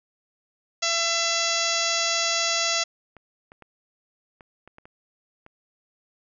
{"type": "harmonic tone", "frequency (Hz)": 672, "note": "E5", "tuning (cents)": 33, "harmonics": [1, 2, 3, 4, 5, 6, 7, 8, 9, 10], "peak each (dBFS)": [-31, -31, -31, -31, -31, -31, -31, -31, -31, -31], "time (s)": [0.82, 2.84], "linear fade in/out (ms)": 10}
{"type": "clicks", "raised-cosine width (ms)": 0.5, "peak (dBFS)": -31, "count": 8, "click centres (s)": [3.167, 3.519, 3.623, 4.408, 4.676, 4.784, 4.855, 5.464]}
{"effects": []}